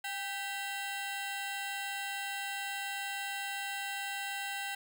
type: ring-modulated tone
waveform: 20% pulse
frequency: 1174.7 Hz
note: D6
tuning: in tune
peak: -28 dBFS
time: 0.04-4.75 s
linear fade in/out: 5 ms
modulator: 377 Hz
effects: none